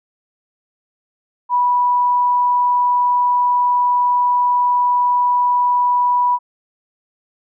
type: tone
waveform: sine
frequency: 981 Hz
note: B5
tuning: 12 cents flat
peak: -12 dBFS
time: 1.49-6.39 s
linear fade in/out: 50 ms
effects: none